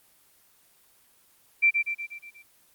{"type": "tone with echo", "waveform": "sine", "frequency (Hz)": 2349, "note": "D7", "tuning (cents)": 0, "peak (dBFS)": -16, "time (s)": [1.62, 1.71], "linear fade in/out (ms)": 20, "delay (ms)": 120, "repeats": 6, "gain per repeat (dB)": -5, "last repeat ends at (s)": 2.43, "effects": ["white hiss -61 dBFS RMS until 2.74 s", "Opus 24 kbps"]}